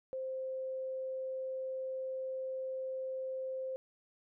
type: tone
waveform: sine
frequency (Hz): 523.3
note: C5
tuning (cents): 0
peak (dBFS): -36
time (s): 0.13-3.76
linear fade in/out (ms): 0
effects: none